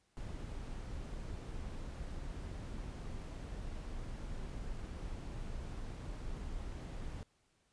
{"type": "noise", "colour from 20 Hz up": "brown", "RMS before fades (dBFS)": -43, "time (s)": [0.17, 7.23], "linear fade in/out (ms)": 0, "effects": ["pink hiss -75 dBFS RMS until 7.72 s", "resampled to 22050 Hz"]}